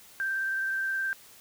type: tone with vibrato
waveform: sine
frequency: 1568 Hz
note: G6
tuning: in tune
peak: -27 dBFS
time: 0.2-1.13 s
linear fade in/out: 0 ms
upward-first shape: sine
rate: 19 Hz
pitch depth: 16 cents each way
effects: white hiss -53 dBFS RMS until 1.4 s